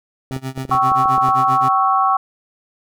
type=tone with tremolo; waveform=25% pulse; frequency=131.9 Hz; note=C3; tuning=14 cents sharp; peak=-18 dBFS; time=0.31-1.69 s; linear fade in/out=10 ms; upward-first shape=sine; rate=7.6 Hz; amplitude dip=95%
type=clicks; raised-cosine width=2 ms; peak=-17 dBFS; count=10; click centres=0.311 / 0.364 / 0.577 / 0.652 / 0.695 / 0.749 / 0.918 / 1.057 / 1.18 / 1.287 s
type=chord; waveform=sine; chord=C# diminished; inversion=second; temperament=equal with one note detuned; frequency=770.1 / 1108.7 / 1318.5 Hz; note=G5 / C#6 / E6; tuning=-31 / 0 / 0 cents; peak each=-17 / -15 / -20 dBFS; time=0.71-2.17 s; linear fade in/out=5 ms
effects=none